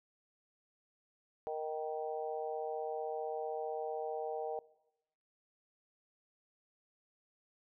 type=harmonic tone with a mistuned harmonic; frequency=155.56 Hz; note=D#3; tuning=in tune; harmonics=3 / 4 / 5 / 6; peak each=-39 / -42 / -41 / -54 dBFS; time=1.47-4.59 s; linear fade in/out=0 ms; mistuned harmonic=6; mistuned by=+29 cents; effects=noise-tail reverb RT60 0.9 s tail -21 dB re dry